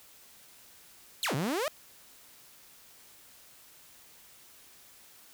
sawtooth exponential two-way sweep, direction down then up, 4435 to 125.3 to 652 Hz, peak -25 dBFS, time 1.23-1.68 s, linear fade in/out 0 ms, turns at 1.35 s, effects white hiss -56 dBFS RMS until 5.33 s

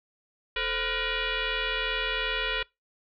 sine tone with frequency modulation, 523.3 Hz, C5, in tune, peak -26 dBFS, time 0.56-2.63 s, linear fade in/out 5 ms, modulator 482 Hz, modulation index 6.3, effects noise-tail reverb RT60 0.2 s tail -24 dB re dry

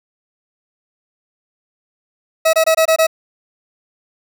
40% pulse tone bursts, 644 Hz, E5, 41 cents flat, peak -9 dBFS, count 6, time 2.45-3.069 s, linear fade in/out 10 ms, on 84 ms, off 23 ms, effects none

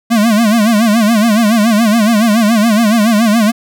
square tone with vibrato, 220 Hz, A3, in tune, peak -8 dBFS, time 0.1-3.52 s, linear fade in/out 20 ms, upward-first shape sine, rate 7.1 Hz, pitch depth 130 cents each way, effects none

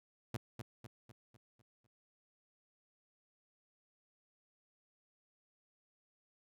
sawtooth tone with echo, 116.54 Hz, A#2, in tune, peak -32 dBFS, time 0.34-0.37 s, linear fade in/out 5 ms, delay 250 ms, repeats 6, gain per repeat -6 dB, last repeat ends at 1.87 s, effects none

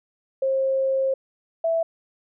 sine tone pair in turn, 534 / 659.6 Hz, C5 / E5, +35 / +1 cents, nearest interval major third, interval 366 cents, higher second, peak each -19 dBFS, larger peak neither, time 0.42-1.14 / 1.64-1.83 s, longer first, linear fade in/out 5 ms, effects none

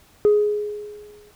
sine tone with exponential decay, 417.3 Hz, G#4, 8 cents sharp, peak -9 dBFS, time 0.25-1.31 s, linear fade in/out 0 ms, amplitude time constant 230 ms, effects tanh soft clip ceiling -9 dBFS + pink hiss -54 dBFS RMS until 1.35 s

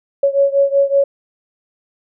sine beating tone pair, 554.4 / 559.7 Hz, C#5 / C#5, 0 / +17 cents, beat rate 5.3 Hz, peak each -13 / -15 dBFS, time 0.23-1.04 s, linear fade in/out 5 ms, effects none

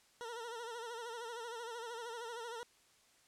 20% pulse tone with vibrato, 466.2 Hz, A#4, in tune, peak -38 dBFS, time 0.21-2.63 s, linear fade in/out 0 ms, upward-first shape sine, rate 13 Hz, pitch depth 75 cents each way, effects white hiss -68 dBFS RMS until 3.27 s + low-pass 9000 Hz 12 dB/octave

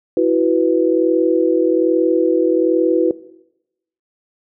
sine chord, E suspended second, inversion none, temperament just, 329.6 / 370.8 / 494.4 Hz, E4 / F#4 / B4, 0 / +4 / +2 cents, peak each -16 dBFS, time 0.17-3.11 s, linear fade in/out 2 ms, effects noise-tail reverb RT60 0.9 s tail -19 dB re dry

